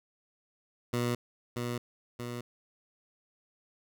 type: tone with echo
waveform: 15% pulse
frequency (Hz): 120.8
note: B2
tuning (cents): -38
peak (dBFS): -22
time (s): 0.93-1.15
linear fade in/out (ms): 5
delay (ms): 630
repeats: 2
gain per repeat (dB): -4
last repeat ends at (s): 2.41
effects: none